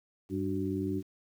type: harmonic tone with a mistuned harmonic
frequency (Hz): 98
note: G2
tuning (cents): 0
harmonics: 1 / 2 / 3 / 4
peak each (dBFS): -37 / -36 / -33 / -36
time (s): 0.29-1.03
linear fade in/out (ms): 50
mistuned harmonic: 4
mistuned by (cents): -84
effects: 10-bit